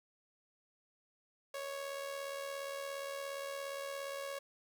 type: tone with amplitude modulation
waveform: sawtooth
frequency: 554.4 Hz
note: C#5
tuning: in tune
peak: -34 dBFS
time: 1.54-4.39 s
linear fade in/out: 5 ms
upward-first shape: sine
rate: 77.2 Hz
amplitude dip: 50%
effects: none